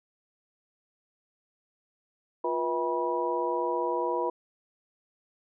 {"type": "harmonic tone with a mistuned harmonic", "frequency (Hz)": 162, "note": "E3", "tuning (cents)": -30, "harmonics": [2, 3, 4, 5, 6], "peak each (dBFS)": [-32, -31, -35, -40, -30], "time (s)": [2.44, 4.3], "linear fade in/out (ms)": 5, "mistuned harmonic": 2, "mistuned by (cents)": 140, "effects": []}